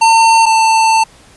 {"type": "tone pair in turn", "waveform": "square", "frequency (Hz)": [904, 892.1], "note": ["A5", "A5"], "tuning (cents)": [47, 24], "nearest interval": "unison", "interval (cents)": 23, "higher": "first", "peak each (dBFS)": [-6, -8], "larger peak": "first", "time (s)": [[0.01, 0.46], [0.46, 1.04]], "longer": "second", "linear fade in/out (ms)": 10, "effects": ["pink hiss -43 dBFS RMS until 1.36 s", "resampled to 24000 Hz"]}